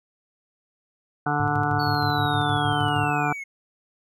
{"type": "harmonic tone", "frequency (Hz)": 146.83, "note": "D3", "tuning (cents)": 0, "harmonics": [1, 2, 3, 5, 6, 7, 8, 9, 10], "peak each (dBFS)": [-28, -30, -34, -26, -30, -36, -33, -31, -29], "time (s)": [1.26, 3.33], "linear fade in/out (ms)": 5}
{"type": "tone with tremolo", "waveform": "sine", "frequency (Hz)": 107.6, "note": "A2", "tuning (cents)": -38, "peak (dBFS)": -25, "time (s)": [1.4, 3.1], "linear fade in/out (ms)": 0, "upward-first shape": "square", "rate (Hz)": 6.4, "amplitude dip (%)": 70}
{"type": "linear sweep", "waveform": "triangle", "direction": "down", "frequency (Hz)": [4476, 2150], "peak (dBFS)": -30, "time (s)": [1.79, 3.44], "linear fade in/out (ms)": 10}
{"effects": []}